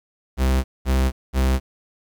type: tone bursts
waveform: 45% pulse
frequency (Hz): 65.41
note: C2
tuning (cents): 0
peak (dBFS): -16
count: 3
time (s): 0.37-1.6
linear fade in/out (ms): 50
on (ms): 270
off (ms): 210
effects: 9-bit